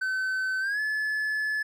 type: tone with pitch glide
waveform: triangle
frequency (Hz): 1526 to 1722.8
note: G6 to A6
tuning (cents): -47 to -37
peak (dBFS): -24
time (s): 0.01-1.63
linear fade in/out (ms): 10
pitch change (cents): +210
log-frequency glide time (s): 0.6-0.8
effects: none